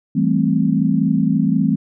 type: chord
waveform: sine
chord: A minor seventh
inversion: second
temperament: equal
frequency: 164.81 / 196 / 220 / 261.6 Hz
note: E3 / G3 / A3 / C4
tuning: 0 / 0 / 0 / 0 cents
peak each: -19 dBFS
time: 0.15-1.76 s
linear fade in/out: 10 ms
effects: none